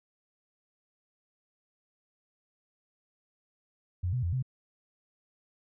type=tone with pitch steps; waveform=sine; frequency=89.6 / 125.3 / 86.3 / 129.2 Hz; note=F2 / B2 / F2 / C3; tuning=+45 / +25 / -20 / -21 cents; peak=-27 dBFS; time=4.03-4.426 s; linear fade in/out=10 ms; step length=99 ms; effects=none